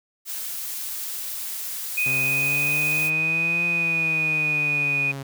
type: noise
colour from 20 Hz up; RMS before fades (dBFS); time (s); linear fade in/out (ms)
blue; -31; 0.25-3.11; 50
type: tone with pitch glide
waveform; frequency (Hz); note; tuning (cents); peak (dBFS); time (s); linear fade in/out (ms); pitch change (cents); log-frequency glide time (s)
sine; 2490 to 2474; D#7 to D#7; +1 to -10; -20; 1.97-5.12; 10; -11; 3.72-3.88
type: exponential two-way sweep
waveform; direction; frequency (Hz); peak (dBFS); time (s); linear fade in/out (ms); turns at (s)
sawtooth; up then down; 130.81 to 172.1 to 136.2; -27; 2.06-5.23; 5; 3.65
effects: none